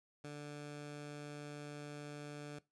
15% pulse tone, 146.83 Hz, D3, in tune, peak -39 dBFS, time 0.24-2.59 s, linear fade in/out 5 ms, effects noise-tail reverb RT60 0.2 s tail -19 dB re dry + resampled to 22050 Hz

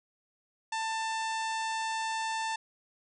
harmonic tone with a mistuned harmonic, 890 Hz, A5, 20 cents sharp, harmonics 1 / 2 / 3 / 4 / 5 / 6 / 7 / 8 / 9 / 10, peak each -32 / -38 / -42 / -44 / -46 / -48 / -49 / -50 / -51 / -52 dBFS, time 0.72-2.56 s, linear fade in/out 5 ms, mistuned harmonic 9, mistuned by -21 cents, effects none

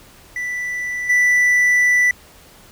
triangle tone with level steps, 1975.5 Hz, B6, in tune, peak -20 / -10 dBFS, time 0.36-2.11 s, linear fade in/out 2 ms, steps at 1.09 s, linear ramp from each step 10 ms, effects pink hiss -46 dBFS RMS until 2.71 s

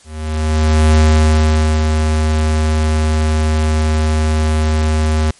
square tone with ADSR envelope, 77.78 Hz, D#2, in tune, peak -7 dBFS, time 0.04-5.31 s, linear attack 910 ms, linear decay 860 ms, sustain -5 dB, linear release 5 ms, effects white hiss -46 dBFS RMS until 5.39 s + MP3 48 kbps

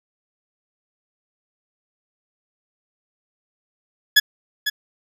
20% pulse tone with echo, 1694 Hz, G#6, 34 cents sharp, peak -4 dBFS, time 4.16-4.2 s, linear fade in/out 10 ms, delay 500 ms, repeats 1, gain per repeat -10 dB, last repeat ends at 4.7 s, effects none

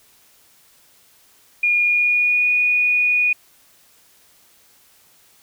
sine tone with pitch glide, 2430 to 2462 Hz, D#7 to D#7, -42 to -19 cents, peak -14 dBFS, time 1.63-3.33 s, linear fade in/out 5 ms, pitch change +23 cents, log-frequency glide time 1.84-2.49 s, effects white hiss -54 dBFS RMS until 5.42 s

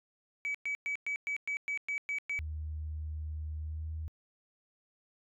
sine tone bursts, 2284 Hz, D7, 49 cents flat, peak -30 dBFS, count 10, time 0.45-2.39 s, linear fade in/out 0 ms, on 95 ms, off 110 ms
sine tone with pitch glide, 77.2 to 79.05 Hz, D#2 to D#2, -13 to +28 cents, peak -35 dBFS, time 2.39-4.08 s, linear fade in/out 0 ms, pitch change +41 cents, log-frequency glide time 3.59-3.92 s
effects tanh soft clip ceiling -29 dBFS

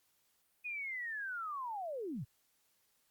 sine linear sweep, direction down, 2500 to 96.4 Hz, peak -38 dBFS, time 0.64-2.25 s, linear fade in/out 20 ms, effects white hiss -75 dBFS RMS until 3.1 s + Opus 48 kbps

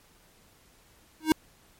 square tone with exponential growth, 314.2 Hz, D#4, 17 cents sharp, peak -15 dBFS, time 1.2-1.32 s, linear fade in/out 1 ms, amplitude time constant 24 ms, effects pink hiss -60 dBFS RMS until 1.79 s + MP3 64 kbps

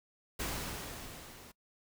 pink noise with level ramp, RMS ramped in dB -36 to -54 dBFS, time 0.39-1.52 s, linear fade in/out 10 ms, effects noise-tail reverb RT60 0.1 s tail -22 dB re dry

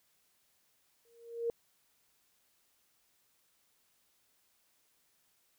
sine tone with exponential growth, 466.2 Hz, A#4, in tune, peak -28 dBFS, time 1.05-1.5 s, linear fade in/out 1 ms, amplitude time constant 96 ms, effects white hiss -73 dBFS RMS until 5.58 s

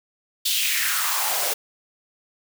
white noise with high-pass filter sweep, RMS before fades -23 dBFS, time 0.45-1.54 s, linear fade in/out 10 ms, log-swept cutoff 3700 to 470 Hz, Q 3.2, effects none

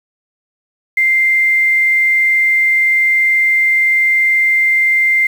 sine tone with quantisation, 2093 Hz, C7, in tune, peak -9 dBFS, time 0.97-5.27 s, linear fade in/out 5 ms, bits 6, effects none

